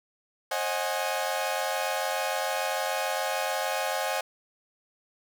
sawtooth chord, Ab dominant seventh, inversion first, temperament equal with one note detuned, 535.5 / 622.3 / 740 / 830.6 Hz, C5 / Eb5 / Gb5 / Ab5, +40 / 0 / 0 / 0 cents, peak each -29 dBFS, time 0.51-4.21 s, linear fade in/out 5 ms, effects none

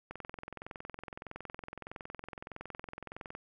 click train, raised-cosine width 0.5 ms, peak -27 dBFS, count 71, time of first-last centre 0.11-3.351 s, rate 21.6 Hz, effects none

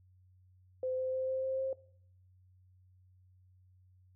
sine tone with pitch steps, 514 / 517.3 / 520.6 / 523.9 / 527.2 / 530.6 Hz, C5 / C5 / C5 / C5 / C5 / C5, -31 / -20 / -9 / +2 / +13 / +24 cents, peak -32 dBFS, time 0.83-1.73 s, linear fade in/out 2 ms, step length 150 ms, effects noise-tail reverb RT60 0.6 s tail -20 dB re dry + added 92 Hz sine -61 dBFS peak until 4.15 s

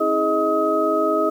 sine tone cluster, 271 / 322.1 / 417.7 / 628 / 1267 Hz, C#4 / E4 / G#4 / D#5 / D#6, -39 / -40 / +10 / +16 / +31 cents, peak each -30 / -23 / -23 / -21 / -22 dBFS, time 0-1.3 s, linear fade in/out 10 ms, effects 8-bit

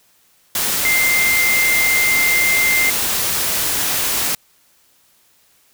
sine tone in noise, 2093 Hz, C7, in tune, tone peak -14 dBFS, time 0.85-2.9 s, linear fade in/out 2 ms, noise white, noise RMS -19 dBFS, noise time 0.55-4.35 s, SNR +2 dB, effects white hiss -56 dBFS RMS until 5.73 s

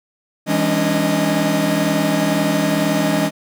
45% pulse tone cluster, 165.1 / 203.7 / 274.8 / 296.8 / 623 Hz, E3 / G#3 / C#4 / D4 / D#5, +3 / -33 / -15 / +18 / +2 cents, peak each -22 dBFS, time 0.46-3.31 s, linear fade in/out 50 ms, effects none

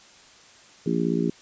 harmonic tone, 57.5 Hz, A#1, 23 cents flat, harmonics 3 / 4 / 5 / 6 / 7, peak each -26 / -27 / -28 / -29 / -29 dBFS, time 0.86-1.3 s, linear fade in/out 5 ms, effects white hiss -51 dBFS RMS until 1.41 s + resampled to 16000 Hz

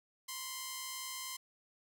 5% pulse tone pair together, 977.7 / 1046.5 Hz, B5 / C6, -18 / 0 cents, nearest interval minor second, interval 118 cents, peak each -38 / -29 dBFS, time 0.28-1.37 s, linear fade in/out 10 ms, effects none

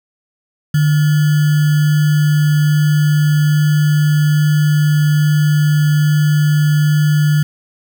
sine tone with sample-and-hold, 150.2 Hz, D3, 39 cents sharp, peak -9 dBFS, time 0.74-7.43 s, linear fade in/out 5 ms, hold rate 1575 Hz, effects none

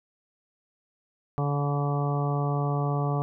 harmonic tone with a mistuned harmonic, 143.7 Hz, D3, 37 cents flat, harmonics 1 / 2 / 3 / 4 / 5 / 6 / 7 / 8, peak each -25 / -36 / -34 / -38 / -34 / -39 / -41 / -36 dBFS, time 1.38-3.22 s, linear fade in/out 0 ms, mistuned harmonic 7, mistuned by -25 cents, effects none

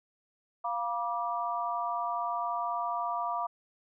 sine chord, B diminished, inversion second, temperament equal with one note detuned, 698.5 / 964.1 / 1174.7 Hz, F5 / B5 / D6, 0 / -42 / 0 cents, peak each -34 dBFS, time 0.64-3.47 s, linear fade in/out 10 ms, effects none

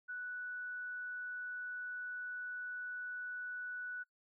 sine tone, 1480 Hz, F#6, in tune, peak -40 dBFS, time 0.08-4.04 s, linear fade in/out 20 ms, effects noise-tail reverb RT60 0.1 s tail -23 dB re dry

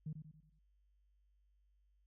sine tone with echo, 154.6 Hz, D#3, 11 cents flat, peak -39 dBFS, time 0.06-0.13 s, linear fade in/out 5 ms, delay 92 ms, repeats 5, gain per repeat -7 dB, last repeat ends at 0.59 s, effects tanh soft clip ceiling -35 dBFS + added 50 Hz sine -70 dBFS peak until 2.06 s

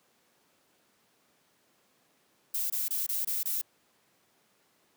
violet noise bursts, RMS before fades -31 dBFS, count 6, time 2.54-3.615 s, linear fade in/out 5 ms, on 160 ms, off 23 ms, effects pink hiss -68 dBFS RMS until 4.96 s + high-pass 200 Hz 12 dB/octave

